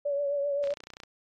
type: tone with vibrato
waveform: sine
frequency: 569 Hz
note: C#5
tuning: 45 cents sharp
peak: -26 dBFS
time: 0.05-0.74 s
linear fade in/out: 10 ms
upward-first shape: triangle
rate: 7.7 Hz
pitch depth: 43 cents each way
type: click train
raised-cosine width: 0.2 ms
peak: -26 dBFS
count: 13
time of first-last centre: 0.64-1.035 s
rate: 30.4 Hz
effects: AAC 32 kbps